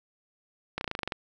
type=slowing click train; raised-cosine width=0.3 ms; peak=-15 dBFS; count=10; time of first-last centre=0.78-1.122 s; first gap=31 ms; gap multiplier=1.05; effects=none